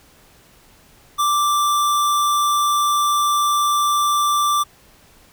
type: tone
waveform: square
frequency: 1174.7 Hz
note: D6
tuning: in tune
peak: -16 dBFS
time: 1.18-4.64 s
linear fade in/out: 20 ms
effects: pink hiss -51 dBFS RMS until 5.32 s